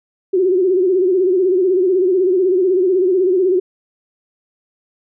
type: tone with vibrato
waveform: sine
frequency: 370 Hz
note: F#4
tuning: in tune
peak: -11 dBFS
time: 0.33-3.6 s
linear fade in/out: 10 ms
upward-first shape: sine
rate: 16 Hz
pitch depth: 93 cents each way
effects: none